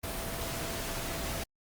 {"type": "tone in noise", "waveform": "sine", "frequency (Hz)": 667, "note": "E5", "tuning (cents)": 20, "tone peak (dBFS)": -44, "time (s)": [0.03, 1.44], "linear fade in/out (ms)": 10, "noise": "pink", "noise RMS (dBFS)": -36, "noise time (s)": [0.03, 1.44], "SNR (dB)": -11, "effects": ["Opus 32 kbps"]}